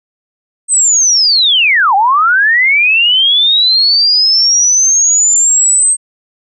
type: linear two-way sweep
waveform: sine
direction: down then up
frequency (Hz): 8372 to 758 to 8372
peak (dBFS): -6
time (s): 0.68-5.97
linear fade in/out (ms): 50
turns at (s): 1.95
effects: none